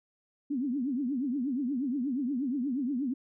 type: tone with vibrato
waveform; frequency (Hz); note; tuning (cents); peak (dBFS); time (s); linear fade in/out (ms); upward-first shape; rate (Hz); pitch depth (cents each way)
sine; 263.9; C4; +15; -28; 0.5-3.14; 10; triangle; 8.4; 240
effects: none